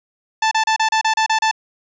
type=tone bursts; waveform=sawtooth; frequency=880 Hz; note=A5; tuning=in tune; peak=-10 dBFS; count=9; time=0.42-1.513 s; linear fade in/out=5 ms; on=93 ms; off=32 ms; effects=resampled to 16000 Hz + 7-bit